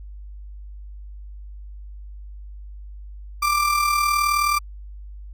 35% pulse tone with amplitude modulation, 1180 Hz, D6, 8 cents sharp, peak -14 dBFS, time 3.42-4.59 s, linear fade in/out 10 ms, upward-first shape sine, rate 39.3 Hz, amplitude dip 50%, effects added 50 Hz sine -35 dBFS peak until 5.33 s

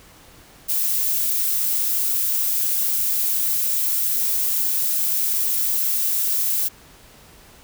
violet noise, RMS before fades -21 dBFS, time 0.68-6.69 s, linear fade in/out 20 ms, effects pink hiss -48 dBFS RMS until 7.63 s

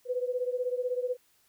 sine beating tone pair, 493.9 / 509.9 Hz, B4 / C5, 0 / -45 cents, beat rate 16 Hz, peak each -30 / -33 dBFS, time 0.05-1.17 s, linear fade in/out 50 ms, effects white hiss -67 dBFS RMS until 1.48 s

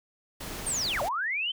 pink noise, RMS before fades -38 dBFS, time 0.4-1.09 s, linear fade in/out 10 ms
sine linear two-way sweep, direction down then up, 9100 to 533 to 3143 Hz, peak -27 dBFS, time 0.66-1.52 s, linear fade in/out 10 ms, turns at 1.02 s
effects none

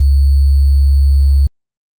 sine tone with sample-and-hold, 69.3 Hz, C#2, in tune, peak -6 dBFS, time 0-1.47 s, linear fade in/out 5 ms, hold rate 4410 Hz, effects Opus 24 kbps

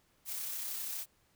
blue noise with amplitude modulation, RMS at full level -38 dBFS, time 0.25-1.06 s, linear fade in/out 50 ms, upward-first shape sine, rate 32.6 Hz, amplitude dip 25%, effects pink hiss -71 dBFS RMS until 1.35 s

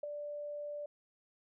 sine tone with ADSR envelope, 587 Hz, D5, 1 cent flat, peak -33 dBFS, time 0.03-0.86 s, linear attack 6 ms, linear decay 10 ms, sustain -6 dB, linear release 5 ms, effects none

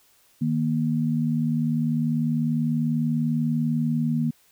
sine tone pair together, 155.56 / 235.7 Hz, D#3 / A#3, 0 / +19 cents, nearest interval perfect fifth, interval 719 cents, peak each -24 / -23 dBFS, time 0.41-4.31 s, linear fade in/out 10 ms, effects white hiss -60 dBFS RMS until 4.51 s

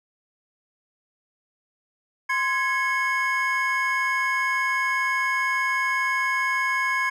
triangle tone cluster, 1042 / 1664 / 2189 Hz, C6 / G#6 / C#7, -7 / +3 / -22 cents, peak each -24 dBFS, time 2.29-7.1 s, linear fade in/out 10 ms, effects none

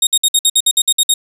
20% pulse tone bursts, 3729 Hz, A#7, in tune, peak -3 dBFS, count 11, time 0.02-1.14 s, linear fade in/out 5 ms, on 50 ms, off 57 ms, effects none

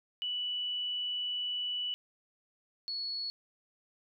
sine tone pair in turn, 2960 / 4382 Hz, F#7 / C#8, 0 / -21 cents, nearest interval perfect fifth, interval 679 cents, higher second, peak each -32 / -34 dBFS, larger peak first, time 0.22-1.94 / 2.88-3.3 s, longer first, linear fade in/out 0 ms, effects none

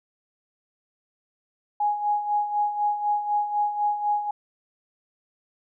sine tone with tremolo, 830.6 Hz, G#5, in tune, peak -19 dBFS, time 1.8-4.31 s, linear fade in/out 5 ms, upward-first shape sine, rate 4 Hz, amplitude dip 65%, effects none

